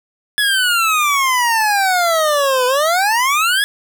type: exponential two-way sweep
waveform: 25% pulse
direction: down then up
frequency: 1709 to 493.9 to 1709 Hz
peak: -9 dBFS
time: 0.38-3.64 s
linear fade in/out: 0 ms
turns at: 2.66 s
effects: none